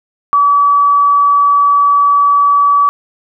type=tone; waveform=sine; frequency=1145 Hz; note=D6; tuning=44 cents flat; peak=-6 dBFS; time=0.33-2.89 s; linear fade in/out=0 ms; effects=none